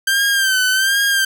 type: tone with vibrato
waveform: sawtooth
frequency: 1566 Hz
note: G6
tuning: 2 cents flat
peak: -10 dBFS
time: 0.07-1.25 s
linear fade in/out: 5 ms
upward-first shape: sine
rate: 1.3 Hz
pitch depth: 66 cents each way
effects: none